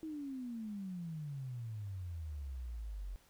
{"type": "exponential sweep", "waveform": "sine", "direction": "down", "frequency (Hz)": [322.1, 44.24], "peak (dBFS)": -40, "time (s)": [0.03, 3.16], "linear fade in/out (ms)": 0, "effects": ["pink hiss -67 dBFS RMS until 3.29 s"]}